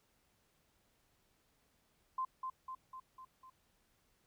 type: tone with echo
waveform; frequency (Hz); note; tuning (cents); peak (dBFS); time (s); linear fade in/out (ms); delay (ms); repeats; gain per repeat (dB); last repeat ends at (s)
sine; 1040; C6; -11; -34; 2.18-2.25; 5; 250; 5; -4; 3.5
effects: pink hiss -75 dBFS RMS until 4.26 s